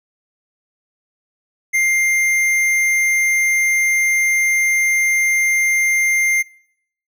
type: tone with hard clipping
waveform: triangle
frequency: 2100 Hz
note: C7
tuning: 6 cents sharp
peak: -15 dBFS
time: 1.73-6.43 s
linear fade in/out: 20 ms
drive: 15 dB
effects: noise-tail reverb RT60 0.7 s tail -23 dB re dry